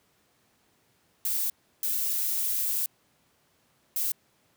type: noise bursts at uneven times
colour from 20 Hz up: violet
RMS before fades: -28 dBFS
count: 3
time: 1.25-1.5 / 1.83-2.86 / 3.96-4.12 s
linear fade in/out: 2 ms
effects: pink hiss -67 dBFS RMS until 4.56 s + high-pass 100 Hz 12 dB/octave